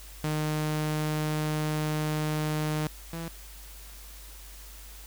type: tone pair in turn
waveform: sawtooth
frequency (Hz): 153.2 / 165.93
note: D#3 / E3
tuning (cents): -27 / +12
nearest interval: minor second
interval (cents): 139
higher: second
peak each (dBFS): -23 / -30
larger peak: first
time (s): 0.24-2.87 / 3.13-3.28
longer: first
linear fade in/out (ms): 0
effects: added 50 Hz sine -45 dBFS peak until 5.06 s + white hiss -49 dBFS RMS until 5.06 s

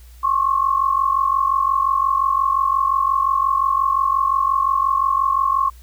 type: tone pair together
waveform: sine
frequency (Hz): 1073 / 1118.7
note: C6 / C#6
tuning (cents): +43 / +15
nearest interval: minor second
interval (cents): 72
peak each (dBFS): -17 / -19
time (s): 0.23-5.7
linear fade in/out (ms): 10
effects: added 60 Hz sine -40 dBFS peak until 5.82 s + white hiss -53 dBFS RMS until 5.82 s

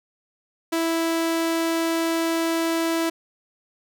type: tone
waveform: sawtooth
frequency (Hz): 329.6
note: E4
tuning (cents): 0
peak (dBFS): -17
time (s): 0.72-3.1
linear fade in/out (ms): 10
effects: none

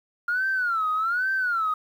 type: tone with vibrato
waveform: sine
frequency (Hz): 1396.9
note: F6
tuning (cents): 0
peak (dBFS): -21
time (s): 0.28-1.74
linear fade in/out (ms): 5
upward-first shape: sine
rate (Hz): 1.2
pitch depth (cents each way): 190
effects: tanh soft clip ceiling -17 dBFS + 9-bit

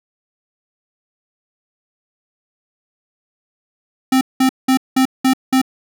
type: tone bursts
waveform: square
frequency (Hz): 261.6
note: C4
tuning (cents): 0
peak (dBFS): -11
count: 6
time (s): 4.12-5.616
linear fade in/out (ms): 5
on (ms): 91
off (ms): 190
effects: none

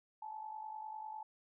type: tone with amplitude modulation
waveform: sine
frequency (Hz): 867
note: A5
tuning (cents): -26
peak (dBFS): -40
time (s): 0.22-1.23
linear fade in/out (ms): 5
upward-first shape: sine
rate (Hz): 50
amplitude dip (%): 65
effects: none

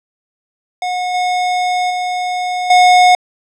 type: tone with level steps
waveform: square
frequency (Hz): 726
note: F#5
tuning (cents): -33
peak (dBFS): -17 / -14 / -17 / -6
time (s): 0.82-3.15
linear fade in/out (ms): 2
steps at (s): 1.14 / 1.9 / 2.7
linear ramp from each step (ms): 5
effects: low-pass 6000 Hz 12 dB/octave

